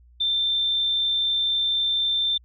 sine tone, 3568 Hz, A7, 23 cents sharp, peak -20 dBFS, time 0.2-2.38 s, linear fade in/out 10 ms, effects added 60 Hz sine -50 dBFS peak until 2.44 s

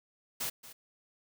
white noise with echo, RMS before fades -35 dBFS, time 0.4-0.5 s, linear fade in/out 10 ms, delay 230 ms, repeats 1, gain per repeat -15 dB, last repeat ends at 0.73 s, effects none

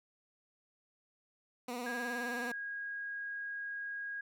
15% pulse tone with vibrato, 244.2 Hz, B3, 19 cents flat, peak -32 dBFS, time 1.68-2.52 s, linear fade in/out 5 ms, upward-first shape sine, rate 19 Hz, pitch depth 58 cents each way
sine tone, 1639 Hz, G#6, 23 cents flat, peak -38 dBFS, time 1.86-4.21 s, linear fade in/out 5 ms
effects none

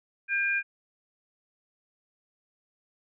sine tone pair together, 1594.8 / 2420 Hz, G6 / D#7, +29 / -49 cents, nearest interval perfect fifth, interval 722 cents, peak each -27 dBFS, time 0.28-0.63 s, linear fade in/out 50 ms, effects none

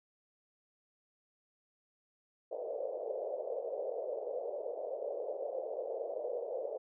white band-pass noise, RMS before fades -39 dBFS, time 2.51-6.78 s, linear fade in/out 10 ms, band 460 to 600 Hz, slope 48 dB/octave, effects none

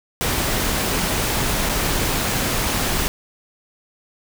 pink noise with dropouts, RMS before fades -21 dBFS, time 0.21-3.08 s, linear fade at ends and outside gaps 0 ms, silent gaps 1.69-1.695 s, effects none

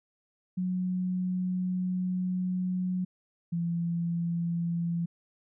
sine tone pair in turn, 182.9 / 170.01 Hz, F#3 / F3, -20 / -46 cents, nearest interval minor second, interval 126 cents, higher first, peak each -27 dBFS, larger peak neither, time 0.57-3.05 / 3.52-5.06 s, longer first, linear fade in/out 10 ms, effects none

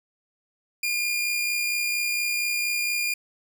sawtooth tone with amplitude modulation, 2415 Hz, D7, 48 cents sharp, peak -19 dBFS, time 0.83-3.14 s, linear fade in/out 5 ms, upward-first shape sine, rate 64.3 Hz, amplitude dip 30%, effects none

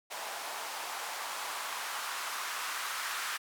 blue noise with band-pass filter sweep, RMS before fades -38 dBFS, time 0.1-3.38 s, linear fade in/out 20 ms, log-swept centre 770 to 1300 Hz, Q 1.8, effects none

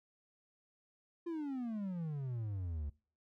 triangle exponential sweep, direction down, 349.2 to 69.9 Hz, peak -35 dBFS, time 1.26-2.9 s, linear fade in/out 10 ms, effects noise-tail reverb RT60 0.4 s tail -23 dB re dry

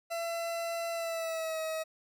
40% pulse tone with pitch glide, 673 to 637.4 Hz, E5 to D#5, +36 to +42 cents, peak -32 dBFS, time 0.1-1.84 s, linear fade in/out 20 ms, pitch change -94 cents, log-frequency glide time 0.92-1.59 s, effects none

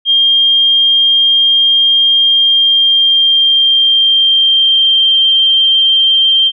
sine tone with pitch glide, 3210 to 3157 Hz, G7 to G7, +40 to +12 cents, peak -6 dBFS, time 0.05-6.52 s, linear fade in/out 50 ms, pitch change -28 cents, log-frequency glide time 2.14-5.18 s, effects none

